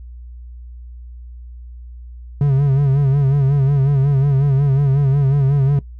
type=tone with vibrato; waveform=triangle; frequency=138.59 Hz; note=C#3; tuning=in tune; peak=-9 dBFS; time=2.41-5.79 s; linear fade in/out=2 ms; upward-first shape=sine; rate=5.5 Hz; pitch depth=75 cents each way; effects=noise-tail reverb RT60 0.1 s tail -19 dB re dry + added 60 Hz sine -32 dBFS peak until 5.99 s